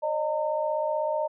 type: tone cluster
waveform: sine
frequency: 557 / 613 / 912 Hz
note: C#5 / D#5 / A#5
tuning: +8 / -26 / -38 cents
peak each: -34 / -26 / -30 dBFS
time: 0.02-1.28 s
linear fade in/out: 20 ms
effects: none